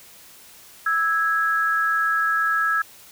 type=tone pair together; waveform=sine; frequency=1314.4 / 1656 Hz; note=E6 / G#6; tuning=-5 / -5 cents; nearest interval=major third; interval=400 cents; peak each=-21 dBFS; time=0.86-2.82 s; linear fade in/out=5 ms; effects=white hiss -47 dBFS RMS until 3.11 s